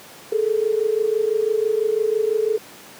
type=tone pair together; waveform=sine; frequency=421.6 / 447.6 Hz; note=G#4 / A4; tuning=+26 / +30 cents; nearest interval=minor second; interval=104 cents; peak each=-20 / -20 dBFS; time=0.32-2.58 s; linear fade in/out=5 ms; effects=pink hiss -42 dBFS RMS until 2.99 s + high-pass 200 Hz 12 dB/octave